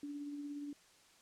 sine tone with tremolo, 288.8 Hz, D4, 29 cents flat, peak -40 dBFS, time 0.03-0.73 s, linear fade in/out 2 ms, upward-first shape sine, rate 17 Hz, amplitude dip 30%, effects white hiss -65 dBFS RMS until 1.21 s + low-pass 8000 Hz 12 dB/octave

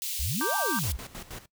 white high-pass noise, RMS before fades -33 dBFS, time 0.02-0.92 s, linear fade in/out 0 ms, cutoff 2700 Hz, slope 24 dB/octave
sine exponential two-way sweep, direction up then down, 51.91 to 932.3 to 51.91 Hz, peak -29 dBFS, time 0.19-0.97 s, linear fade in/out 10 ms, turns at 0.57 s
triangle chord, G minor, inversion first, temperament equal, 932.3 / 1174.7 / 1568 Hz, Bb5 / D6 / G6, 0 / 0 / 0 cents, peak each -32 / -31 / -30 dBFS, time 0.41-0.79 s, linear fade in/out 0 ms
pink noise with tremolo, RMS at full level -40 dBFS, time 0.83-1.46 s, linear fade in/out 5 ms, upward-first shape square, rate 6.3 Hz, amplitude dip 75%
effects noise-tail reverb RT60 0.1 s tail -19 dB re dry

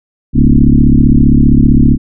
sine tone with frequency modulation, 131.9 Hz, C3, 14 cents sharp, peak -3 dBFS, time 0.33-1.98 s, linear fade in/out 50 ms, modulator 35.3 Hz, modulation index 4.3, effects none

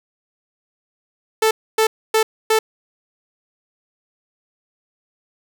sawtooth tone bursts, 440 Hz, A4, in tune, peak -9 dBFS, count 4, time 1.42-2.59 s, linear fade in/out 5 ms, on 90 ms, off 270 ms, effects none

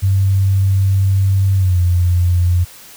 sine tone with pitch glide, 96.9 to 88.35 Hz, G2 to F2, -20 to +21 cents, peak -10 dBFS, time 0.02-2.65 s, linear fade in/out 20 ms, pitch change -159 cents, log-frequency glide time 1.55-1.8 s, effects white hiss -39 dBFS RMS until 2.96 s

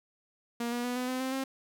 sawtooth tone with pitch steps, 236.3 / 241.1 / 246.1 / 251.1 / 256.2 / 261.4 / 266.8 Hz, A#3 / B3 / B3 / B3 / C4 / C4 / C4, +24 / -41 / -6 / +29 / -36 / -1 / +34 cents, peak -27 dBFS, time 0.6-1.44 s, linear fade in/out 5 ms, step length 120 ms, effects none

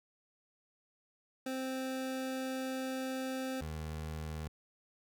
25% pulse tone pair in turn, 261.6 / 78.09 Hz, C4 / D#2, 0 / +7 cents, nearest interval octave + major sixth, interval 2093 cents, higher first, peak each -32 / -35 dBFS, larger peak first, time 1.46-3.61 / 3.61-4.48 s, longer first, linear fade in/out 5 ms, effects none

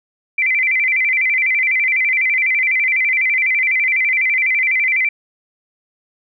sine tone with vibrato, 2187 Hz, C#7, 24 cents flat, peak -13 dBFS, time 0.38-5.09 s, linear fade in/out 5 ms, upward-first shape square, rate 12 Hz, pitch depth 120 cents each way, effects none

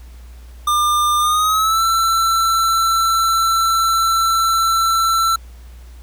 square tone with pitch glide, 1200 to 1339.2 Hz, D6 to E6, +37 to +27 cents, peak -14 dBFS, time 0.67-5.36 s, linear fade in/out 5 ms, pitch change +190 cents, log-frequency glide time 1.19-1.83 s, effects added 60 Hz sine -35 dBFS peak until 6.02 s + pink hiss -50 dBFS RMS until 6.02 s

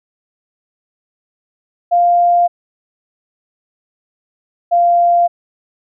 sine tone pair in turn, 698.5 / 694.1 Hz, F5 / F5, 0 / -11 cents, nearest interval unison, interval 11 cents, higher first, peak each -8 dBFS, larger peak neither, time 1.91-2.48 / 4.71-5.28 s, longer neither, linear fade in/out 20 ms, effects none

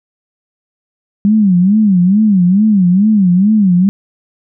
sine tone with vibrato, 196 Hz, G3, in tune, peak -6 dBFS, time 1.25-3.89 s, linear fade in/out 0 ms, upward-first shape sine, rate 2.3 Hz, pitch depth 190 cents each way, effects none

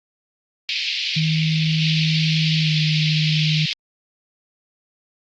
pink band-pass noise, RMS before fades -24 dBFS, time 0.69-3.73 s, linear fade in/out 0 ms, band 2300 to 4900 Hz, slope 48 dB/octave
sine tone with pitch glide, 158.1 to 154.85 Hz, D#3 to D#3, +28 to -8 cents, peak -17 dBFS, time 1.16-3.66 s, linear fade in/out 10 ms, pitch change -36 cents, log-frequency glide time 2.6-2.71 s
effects Opus 32 kbps

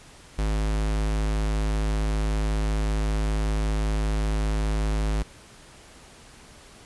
square tone, 52.6 Hz, G#1, 23 cents sharp, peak -23 dBFS, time 0.38-5.23 s, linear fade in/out 10 ms, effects pink hiss -49 dBFS RMS until 6.85 s + resampled to 24000 Hz

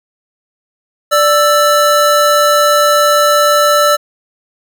square tone pair together, 587.3 / 1324.6 Hz, D5 / E6, 0 / +8 cents, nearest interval octave + major second, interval 1408 cents, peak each -11 dBFS, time 1.11-3.97 s, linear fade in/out 20 ms, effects none

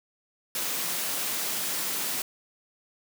white high-pass noise, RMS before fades -30 dBFS, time 0.55-2.22 s, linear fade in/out 2 ms, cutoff 140 Hz, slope 48 dB/octave, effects none

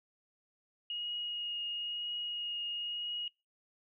sine tone with vibrato, 2874 Hz, F7, 49 cents sharp, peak -35 dBFS, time 0.9-3.28 s, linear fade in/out 2 ms, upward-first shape triangle, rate 1 Hz, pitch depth 12 cents each way, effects noise-tail reverb RT60 0.3 s tail -26 dB re dry

